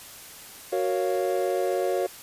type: chord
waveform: triangle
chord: Gb major seventh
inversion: none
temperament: equal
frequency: 370 / 466.2 / 554.4 / 698.5 Hz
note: Gb4 / Bb4 / Db5 / F5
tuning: 0 / 0 / 0 / 0 cents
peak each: -25 / -28 / -26 / -29 dBFS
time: 0.72-2.07 s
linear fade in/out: 10 ms
effects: white hiss -44 dBFS RMS until 2.22 s + resampled to 32000 Hz